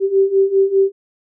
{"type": "beating tone pair", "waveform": "sine", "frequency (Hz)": [386.2, 391.2], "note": ["G4", "G4"], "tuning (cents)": [-26, -4], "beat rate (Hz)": 5, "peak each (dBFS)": [-16, -13], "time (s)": [0, 0.92], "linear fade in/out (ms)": 50, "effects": []}